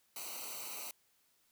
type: noise with comb filter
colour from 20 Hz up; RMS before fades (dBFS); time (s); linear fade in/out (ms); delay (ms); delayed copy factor
white; -44; 0.16-0.91; 2; 0.58; -1
effects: white hiss -73 dBFS RMS until 1.51 s